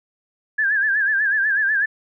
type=tone with vibrato; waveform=sine; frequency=1661.2 Hz; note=G#6; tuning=in tune; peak=-16 dBFS; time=0.58-1.86 s; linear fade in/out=10 ms; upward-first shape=sine; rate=8.1 Hz; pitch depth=100 cents each way; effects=none